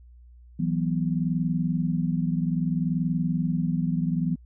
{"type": "chord", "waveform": "sine", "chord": "E suspended second", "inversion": "none", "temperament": "just", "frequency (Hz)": [164.81, 185.42, 247.2], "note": ["E3", "F#3", "B3"], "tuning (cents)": [0, 4, 2], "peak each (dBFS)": [-25, -28, -29], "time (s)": [0.59, 4.36], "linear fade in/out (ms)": 10, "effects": ["added 60 Hz sine -47 dBFS peak until 4.45 s"]}